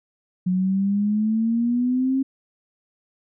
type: exponential sweep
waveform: sine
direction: up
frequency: 180.7 to 270 Hz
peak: -18 dBFS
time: 0.46-2.23 s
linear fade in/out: 10 ms
effects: none